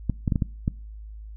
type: clicks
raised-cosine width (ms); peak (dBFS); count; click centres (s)
5; -10; 6; 0.097 / 0.278 / 0.322 / 0.358 / 0.422 / 0.679
effects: noise-tail reverb RT60 0.4 s tail -23 dB re dry + added 53 Hz sine -37 dBFS peak until 1.36 s